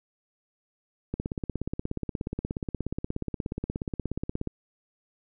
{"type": "click train", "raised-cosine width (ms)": 3, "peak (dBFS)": -17, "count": 57, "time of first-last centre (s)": [1.14, 4.473], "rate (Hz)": 16.8, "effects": []}